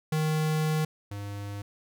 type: tone pair in turn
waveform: square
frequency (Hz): 155.56 / 101.43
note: D#3 / G#2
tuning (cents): 0 / -40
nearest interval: perfect fifth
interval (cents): 740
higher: first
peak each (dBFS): -25 / -35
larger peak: first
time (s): 0.12-0.85 / 1.11-1.62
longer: first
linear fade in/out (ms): 5
effects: none